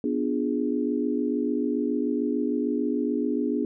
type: chord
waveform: sine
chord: B diminished seventh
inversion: none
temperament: equal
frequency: 246.9 / 293.7 / 349.2 / 415.3 Hz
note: B3 / D4 / F4 / Ab4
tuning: 0 / 0 / 0 / 0 cents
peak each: -27 / -27 / -33 / -30 dBFS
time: 0.04-3.65 s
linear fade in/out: 2 ms
effects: none